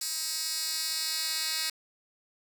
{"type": "tone with high-pass filter sweep", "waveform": "10% pulse", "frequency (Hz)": 317.7, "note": "D#4", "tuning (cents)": 36, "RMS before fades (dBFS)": -32, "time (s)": [0.01, 1.7], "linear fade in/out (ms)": 5, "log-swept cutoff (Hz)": [5900, 3500], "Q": 1.4, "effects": ["8-bit"]}